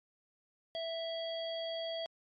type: harmonic tone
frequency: 659.3 Hz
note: E5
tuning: in tune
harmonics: 1 / 3 / 5 / 7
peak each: -37 / -52 / -42 / -49 dBFS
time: 0.75-2.06 s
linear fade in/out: 0 ms
effects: MP3 48 kbps